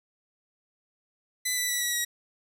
10% pulse tone with pitch steps, 2002 / 1979 / 1956.3 / 1933.8 / 1911.6 Hz, B6 / B6 / B6 / B6 / A#6, +23 / +3 / -17 / -37 / +43 cents, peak -17 dBFS, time 1.45-2.05 s, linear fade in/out 10 ms, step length 120 ms, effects none

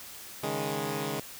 10% pulse chord, C# suspended second, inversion none, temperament equal, 138.59 / 155.56 / 207.7 Hz, C#3 / D#3 / G#3, 0 / 0 / 0 cents, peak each -27 dBFS, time 0.43-1.2 s, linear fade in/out 5 ms, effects white hiss -45 dBFS RMS until 1.39 s

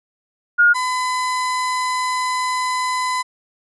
sine / 35% pulse tone pair in turn, 1428 / 1009.7 Hz, F6 / B5, +38 / +38 cents, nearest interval tritone, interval 600 cents, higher first, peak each -9 / -17 dBFS, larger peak first, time 0.58-0.74 / 0.74-3.23 s, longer second, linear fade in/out 20 ms, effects resampled to 24000 Hz

